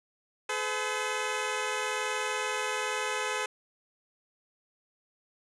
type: tone pair together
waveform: 10% pulse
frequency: 426.9 / 508.1 Hz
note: G#4 / B4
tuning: +48 / +49 cents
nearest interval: minor third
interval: 301 cents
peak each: -24 dBFS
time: 0.49-3.46 s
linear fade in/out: 5 ms
effects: resampled to 24000 Hz